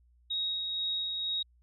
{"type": "tone with tremolo", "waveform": "sine", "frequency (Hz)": 3778, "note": "A#7", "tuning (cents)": 22, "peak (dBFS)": -29, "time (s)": [0.3, 1.43], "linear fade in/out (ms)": 10, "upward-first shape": "sine", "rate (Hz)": 2.1, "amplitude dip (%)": 30, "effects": ["added 60 Hz sine -61 dBFS peak until 1.62 s"]}